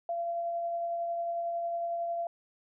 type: tone with tremolo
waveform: sine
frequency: 683 Hz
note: F5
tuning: 39 cents flat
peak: -29 dBFS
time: 0.09-2.27 s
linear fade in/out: 2 ms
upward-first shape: triangle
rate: 11 Hz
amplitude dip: 25%
effects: none